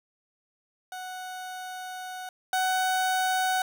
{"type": "tone pair in turn", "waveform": "30% pulse", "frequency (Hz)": [740, 747.3], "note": ["F#5", "F#5"], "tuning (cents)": [0, 17], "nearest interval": "unison", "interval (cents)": 17, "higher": "second", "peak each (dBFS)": [-33, -21], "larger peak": "second", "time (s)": [[0.92, 2.29], [2.53, 3.62]], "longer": "first", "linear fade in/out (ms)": 2, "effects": []}